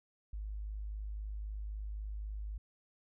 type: tone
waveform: sine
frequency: 51.91 Hz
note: G#1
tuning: in tune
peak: -38 dBFS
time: 0.33-2.58 s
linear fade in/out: 5 ms
effects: none